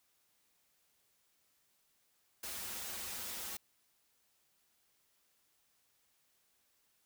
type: noise with comb filter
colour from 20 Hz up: white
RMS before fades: -43 dBFS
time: 2.43-3.57 s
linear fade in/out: 5 ms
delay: 6.8 ms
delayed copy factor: -0.85
effects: white hiss -75 dBFS RMS until 7.05 s